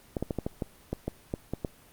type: clicks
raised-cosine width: 2 ms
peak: -16 dBFS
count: 11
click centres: 0.168 / 0.226 / 0.308 / 0.387 / 0.465 / 0.622 / 0.93 / 1.08 / 1.339 / 1.536 / 1.648 s
effects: pink hiss -56 dBFS RMS until 1.92 s + Opus 24 kbps